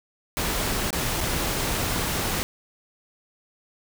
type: noise with dropouts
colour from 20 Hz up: pink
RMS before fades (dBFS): -26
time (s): 0.37-2.43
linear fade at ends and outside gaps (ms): 0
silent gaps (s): 0.905-0.929 / 1.206-1.21
effects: none